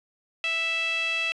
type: tone with band-pass filter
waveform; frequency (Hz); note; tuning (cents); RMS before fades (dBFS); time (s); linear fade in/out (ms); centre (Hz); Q
sawtooth; 659.3; E5; 0; -27; 0.44-1.32; 0; 2800; 7.7
effects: resampled to 24000 Hz